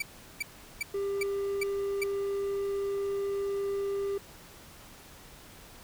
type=tone bursts; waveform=40% pulse; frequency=2316 Hz; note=D7; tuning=25 cents flat; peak=-28 dBFS; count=6; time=0-2.038 s; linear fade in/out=5 ms; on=23 ms; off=380 ms
type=tone; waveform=triangle; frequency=397.4 Hz; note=G4; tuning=24 cents sharp; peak=-27 dBFS; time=0.94-4.18 s; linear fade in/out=5 ms
effects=pink hiss -51 dBFS RMS until 5.83 s